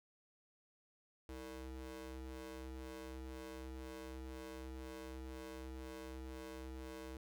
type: ring-modulated tone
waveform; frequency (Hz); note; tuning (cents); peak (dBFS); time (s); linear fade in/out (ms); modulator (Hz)
25% pulse; 130; C3; -11; -40; 1.29-7.17; 2; 194
effects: none